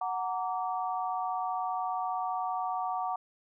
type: chord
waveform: sine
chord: Gb augmented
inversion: none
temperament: just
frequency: 740 / 925 / 1156.2 Hz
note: Gb5 / Bb5 / D6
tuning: 0 / -14 / -27 cents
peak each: -32 / -36 / -36 dBFS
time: 0.01-3.16 s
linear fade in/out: 5 ms
effects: none